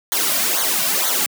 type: noise with flanger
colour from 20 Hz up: white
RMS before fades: -19 dBFS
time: 0.12-1.26 s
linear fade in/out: 0 ms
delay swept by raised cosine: 0.38 to 2.38 ms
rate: 2.1 Hz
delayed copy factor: -0.9
effects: high-pass 200 Hz 12 dB/octave